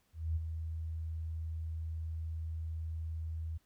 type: tone with ADSR envelope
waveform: sine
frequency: 80.6 Hz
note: E2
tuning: 38 cents flat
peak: -29 dBFS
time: 0.13-3.58 s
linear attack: 230 ms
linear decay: 25 ms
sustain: -7 dB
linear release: 12 ms
effects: pink hiss -74 dBFS RMS until 3.65 s